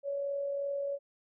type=tone with amplitude modulation; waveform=sine; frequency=562 Hz; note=C#5; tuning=24 cents sharp; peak=-30 dBFS; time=0.03-0.99 s; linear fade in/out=50 ms; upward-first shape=sine; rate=42.8 Hz; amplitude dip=30%; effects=none